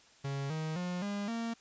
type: tone with pitch steps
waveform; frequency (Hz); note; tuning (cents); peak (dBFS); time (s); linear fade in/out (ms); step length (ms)
45% pulse; 138.59 / 157.37 / 178.69 / 202.9 / 230.4; C#3 / D#3 / F3 / G#3 / A#3; 0 / +20 / +40 / -40 / -20; -34; 0.24-1.54; 10; 260
effects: white hiss -61 dBFS RMS until 1.6 s + resampled to 16000 Hz